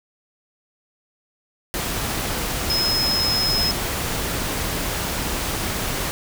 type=tone in noise; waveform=sine; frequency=5140 Hz; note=E8; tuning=45 cents flat; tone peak=-19 dBFS; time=2.7-3.71 s; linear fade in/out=0 ms; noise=pink; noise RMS=-25 dBFS; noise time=1.74-6.11 s; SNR=+3 dB; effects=none